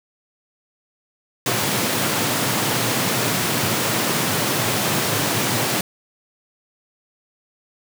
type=high-pass noise; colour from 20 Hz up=pink; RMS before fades=-21 dBFS; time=1.46-5.81 s; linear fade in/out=2 ms; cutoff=100 Hz; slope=96 dB/octave; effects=none